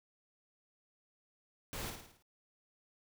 pink noise with echo, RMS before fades -42 dBFS, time 1.73-1.9 s, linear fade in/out 0 ms, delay 54 ms, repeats 6, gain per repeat -5 dB, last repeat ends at 2.224 s, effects none

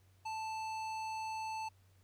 triangle tone with hard clipping, 880 Hz, A5, in tune, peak -40 dBFS, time 0.25-1.69 s, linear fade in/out 10 ms, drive 18 dB, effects added 94 Hz sine -64 dBFS peak until 2.03 s + pink hiss -73 dBFS RMS until 2.03 s

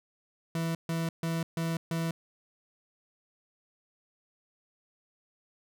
40% pulse tone bursts, 164.81 Hz, E3, in tune, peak -28 dBFS, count 5, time 0.55-2.11 s, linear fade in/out 2 ms, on 200 ms, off 140 ms, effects none

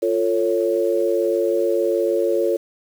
sine chord, F augmented, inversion none, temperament equal with one note detuned, 349.2 / 447.7 / 554.4 Hz, F4 / A4 / C#5, 0 / +30 / 0 cents, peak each -21 dBFS, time 0.02-2.57 s, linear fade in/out 10 ms, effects 7-bit

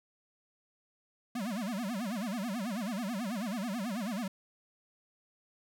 square tone with vibrato, 216.1 Hz, A3, 31 cents flat, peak -34 dBFS, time 1.35-4.28 s, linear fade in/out 5 ms, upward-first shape sine, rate 9.2 Hz, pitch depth 260 cents each way, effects none

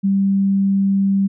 sine tone, 196 Hz, G3, in tune, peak -13 dBFS, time 0.03-1.28 s, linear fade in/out 20 ms, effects none

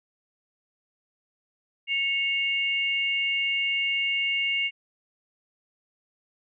sine tone pair together, 2200 / 2802 Hz, C#7 / F7, -14 / +5 cents, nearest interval major third, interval 419 cents, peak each -26 dBFS, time 1.87-4.71 s, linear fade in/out 50 ms, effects none

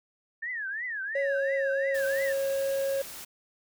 sine tone with vibrato, 1760 Hz, A6, in tune, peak -31 dBFS, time 0.42-2.33 s, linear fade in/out 10 ms, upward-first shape triangle, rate 2.9 Hz, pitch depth 260 cents each way
triangle tone with pitch glide, 554.4 to 546.5 Hz, C#5 to C#5, 0 to -25 cents, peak -24 dBFS, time 1.15-3.02 s, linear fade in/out 5 ms, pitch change -25 cents, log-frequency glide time 1.36-1.45 s
white noise, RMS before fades -42 dBFS, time 1.94-3.25 s, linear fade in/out 10 ms
effects none

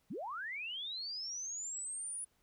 sine linear sweep, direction up, 137 to 9900 Hz, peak -39 dBFS, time 0.1-2.25 s, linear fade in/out 10 ms, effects pink hiss -75 dBFS RMS until 2.42 s

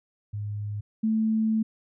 sine tone pair in turn, 103.83 / 220 Hz, G#2 / A3, 0 / 0 cents, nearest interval octave + minor second, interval 1300 cents, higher second, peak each -29 / -21 dBFS, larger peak second, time 0.33-0.81 / 1.03-1.63 s, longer second, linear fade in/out 10 ms, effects none

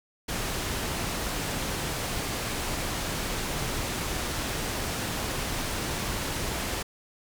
pink low-pass noise, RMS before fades -31 dBFS, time 0.28-6.83 s, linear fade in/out 10 ms, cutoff 12000 Hz, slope 12 dB/octave, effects none

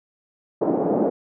pink band-pass noise, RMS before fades -21 dBFS, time 0.61-1.1 s, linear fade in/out 10 ms, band 220 to 670 Hz, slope 24 dB/octave, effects none

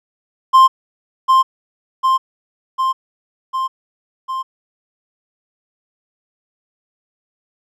triangle tone with echo, 1051 Hz, C6, 7 cents sharp, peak -3 dBFS, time 0.53-0.68 s, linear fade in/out 20 ms, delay 750 ms, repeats 5, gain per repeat -3 dB, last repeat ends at 4.43 s, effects none

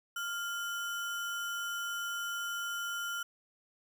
sine tone with sample-and-hold, 1396.9 Hz, F6, in tune, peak -34 dBFS, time 0.16-3.23 s, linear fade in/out 5 ms, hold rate 4410 Hz, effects none

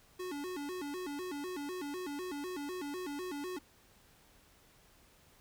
square tone with vibrato, 324 Hz, E4, 30 cents flat, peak -39 dBFS, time 0.19-3.59 s, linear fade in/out 10 ms, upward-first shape square, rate 4 Hz, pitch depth 210 cents each way, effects pink hiss -64 dBFS RMS until 5.4 s

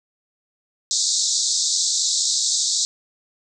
white band-pass noise, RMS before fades -21 dBFS, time 0.91-2.85 s, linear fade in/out 0 ms, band 3700 to 7900 Hz, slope 96 dB/octave, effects none

